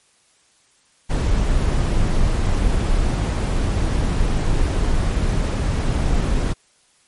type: noise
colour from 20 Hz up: brown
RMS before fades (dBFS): -18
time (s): 1.09-6.54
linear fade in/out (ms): 20
effects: white hiss -58 dBFS RMS until 7.07 s + MP3 48 kbps